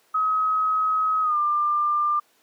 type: tone with pitch glide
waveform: sine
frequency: 1272 to 1193.7 Hz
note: D#6 to D6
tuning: +38 to +28 cents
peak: -19 dBFS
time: 0.14-2.2 s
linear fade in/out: 10 ms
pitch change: -110 cents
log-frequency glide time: 1.22-1.37 s
effects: pink hiss -61 dBFS RMS until 2.42 s + high-pass 400 Hz 12 dB/octave